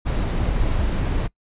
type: noise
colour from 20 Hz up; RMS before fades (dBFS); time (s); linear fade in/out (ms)
brown; -21; 0.05-1.28; 20
effects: noise-tail reverb RT60 0.1 s tail -23 dB re dry + resampled to 8000 Hz